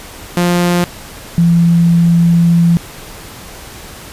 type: tone pair in turn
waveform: sawtooth / sine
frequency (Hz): 175.6 / 169.72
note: F3 / F3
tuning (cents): +10 / -49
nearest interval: minor second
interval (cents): 59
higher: first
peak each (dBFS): -6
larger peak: neither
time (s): 0.37-0.84 / 1.38-2.77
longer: second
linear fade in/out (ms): 0
effects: pink hiss -32 dBFS RMS until 4.12 s + resampled to 32000 Hz